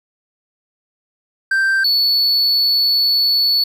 triangle tone pair in turn, 1568 / 4435 Hz, G6 / C#8, 0 / 0 cents, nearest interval octave + tritone, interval 1800 cents, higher second, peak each -11 dBFS, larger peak neither, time 1.51-1.84 / 1.84-3.64 s, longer second, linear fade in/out 5 ms, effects none

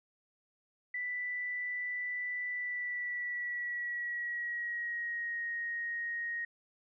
sine tone with pitch glide, 1979 to 1873.3 Hz, B6 to A#6, +3 to +8 cents, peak -34 dBFS, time 0.94-6.45 s, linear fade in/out 5 ms, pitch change -95 cents, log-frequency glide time 2.5-5.44 s, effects none

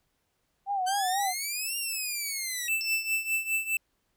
sine tone with vibrato, 770 Hz, G5, 31 cents flat, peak -26 dBFS, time 0.66-1.34 s, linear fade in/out 50 ms, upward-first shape sine, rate 4.1 Hz, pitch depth 90 cents each way
10% pulse exponential two-way sweep, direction up then down, 1526 to 2814 to 1891 Hz, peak -22 dBFS, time 0.86-2.69 s, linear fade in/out 20 ms, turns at 1.77 s
square tone with tremolo, 2649 Hz, E7, 8 cents sharp, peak -24 dBFS, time 2.68-3.77 s, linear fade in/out 2 ms, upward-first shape triangle, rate 4.9 Hz, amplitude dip 85%
sine tone with exponential decay, 5360 Hz, E8, 28 cents sharp, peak -30 dBFS, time 2.81-3.78 s, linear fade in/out 0 ms, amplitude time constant 210 ms
effects pink hiss -75 dBFS RMS until 4.16 s

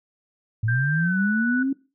sine linear sweep, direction up, 105.5 to 277.2 Hz, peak -20 dBFS, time 0.63-1.73 s, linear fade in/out 5 ms
sine tone with pitch glide, 1578 to 1480.9 Hz, G6 to F#6, +11 to +1 cents, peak -24 dBFS, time 0.68-1.63 s, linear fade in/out 5 ms, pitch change -110 cents, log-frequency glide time 0.99-1.19 s
effects noise-tail reverb RT60 0.3 s tail -20 dB re dry

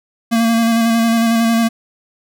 square tone with vibrato, 229.1 Hz, A#3, 30 cents flat, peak -12 dBFS, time 0.31-1.69 s, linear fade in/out 20 ms, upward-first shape square, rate 11 Hz, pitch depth 18 cents each way, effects none

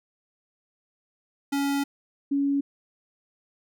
square / sine tone pair in turn, 280.3 / 280.3 Hz, C#4 / C#4, +19 / +19 cents, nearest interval unison, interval 0 cents, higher neither, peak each -24 / -21 dBFS, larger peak second, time 1.52-1.84 / 2.31-2.61 s, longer first, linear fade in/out 10 ms, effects none

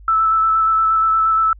sine tone with vibrato, 1315 Hz, E6, 5 cents flat, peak -12 dBFS, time 0.08-1.53 s, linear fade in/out 2 ms, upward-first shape square, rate 8.5 Hz, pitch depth 11 cents each way, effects added 50 Hz sine -38 dBFS peak until 1.59 s

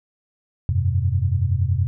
sine chord, F suspended second, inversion none, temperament equal with one note detuned, 87.31 / 98 / 127.97 Hz, F2 / G2 / C3, 0 / 0 / -38 cents, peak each -21 / -21 / -23 dBFS, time 0.69-1.87 s, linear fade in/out 0 ms, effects none

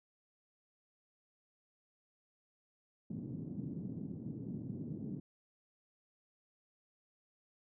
white band-pass noise, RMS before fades -43 dBFS, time 3.1-5.2 s, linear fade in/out 5 ms, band 120 to 260 Hz, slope 24 dB/octave, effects none

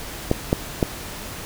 clicks, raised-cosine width 2 ms, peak -3 dBFS, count 3, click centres 0.314 / 0.529 / 0.828 s, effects pink hiss -34 dBFS RMS until 1.45 s

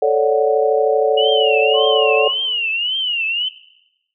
sine chord, D major seventh, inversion second, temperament equal, 440 / 554.4 / 587.3 / 740 Hz, A4 / C#5 / D5 / F#5, 0 / 0 / 0 / 0 cents, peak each -15 / -18 / -19 / -20 dBFS, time 0.02-2.28 s, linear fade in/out 5 ms
sine tone with vibrato, 2879 Hz, F#7, 48 cents flat, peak -17 dBFS, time 1.17-3.49 s, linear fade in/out 10 ms, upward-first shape triangle, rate 1.8 Hz, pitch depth 180 cents each way
sine tone, 1068 Hz, C6, 35 cents sharp, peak -24 dBFS, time 1.73-2.34 s, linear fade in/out 50 ms
effects noise-tail reverb RT60 0.9 s tail -17 dB re dry

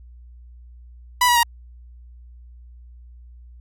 sawtooth tone with pitch steps, 987.8 / 964.7 / 942.1 Hz, B5 / B5 / A#5, 0 / -41 / +18 cents, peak -10 dBFS, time 1.21-1.432 s, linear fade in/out 5 ms, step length 74 ms, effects added 60 Hz sine -41 dBFS peak until 3.6 s + AAC 64 kbps

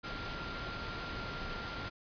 sine tone in noise, 1388 Hz, F6, 11 cents flat, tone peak -44 dBFS, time 0.03-1.9 s, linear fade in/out 20 ms, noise pink, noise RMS -41 dBFS, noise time 0.03-1.9 s, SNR -6 dB, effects resampled to 11025 Hz

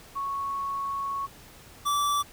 sine / square tone pair in turn, 1107 / 1159.9 Hz, C#6 / D6, -3 / -22 cents, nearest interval minor second, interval 81 cents, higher second, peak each -28 / -24 dBFS, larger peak second, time 0.15-1.27 / 1.85-2.23 s, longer first, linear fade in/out 20 ms, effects pink hiss -50 dBFS RMS until 2.32 s

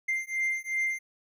triangle beating tone pair, 2093 / 2095.7 Hz, C7 / C7, 0 / +2 cents, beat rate 2.7 Hz, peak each -29 dBFS, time 0.08-0.99 s, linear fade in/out 10 ms, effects none

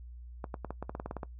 clicks, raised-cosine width 1 ms, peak -23 dBFS, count 12, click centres 0.442 / 0.542 / 0.647 / 0.706 / 0.826 / 0.895 / 0.951 / 0.999 / 1.06 / 1.111 / 1.167 / 1.232 s, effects noise-tail reverb RT60 0.1 s tail -20 dB re dry + added 60 Hz sine -44 dBFS peak until 1.39 s

